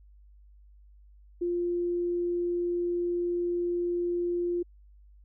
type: tone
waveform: sine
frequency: 349.2 Hz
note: F4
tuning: in tune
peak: -26 dBFS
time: 1.41-4.63 s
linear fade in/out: 10 ms
effects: added 50 Hz sine -52 dBFS peak until 5.24 s